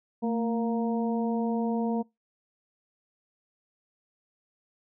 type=harmonic tone with a mistuned harmonic; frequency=233.1 Hz; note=A#3; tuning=in tune; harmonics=1 / 2 / 3 / 4; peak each=-26 / -32 / -36 / -38 dBFS; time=0.22-2.03 s; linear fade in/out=20 ms; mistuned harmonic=1; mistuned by=-49 cents; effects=noise-tail reverb RT60 0.2 s tail -25 dB re dry